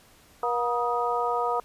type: harmonic tone with a mistuned harmonic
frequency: 239.4 Hz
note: A#3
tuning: 46 cents sharp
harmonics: 2 / 3 / 4 / 5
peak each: -29 / -29 / -29 / -29 dBFS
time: 0.43-1.6 s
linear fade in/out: 2 ms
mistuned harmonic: 5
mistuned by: +70 cents
effects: pink hiss -56 dBFS RMS until 1.64 s + resampled to 32000 Hz